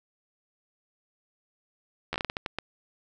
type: slowing click train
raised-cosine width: 0.3 ms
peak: -14 dBFS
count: 10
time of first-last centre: 2.13-2.586 s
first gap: 12 ms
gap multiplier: 1.34
effects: none